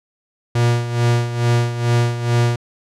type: tone with tremolo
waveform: 45% pulse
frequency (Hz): 119.2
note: A#2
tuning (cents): +39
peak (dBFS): -12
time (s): 0.55-2.56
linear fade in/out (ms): 5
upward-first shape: sine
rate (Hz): 2.3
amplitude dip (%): 70
effects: low-pass 8000 Hz 12 dB/octave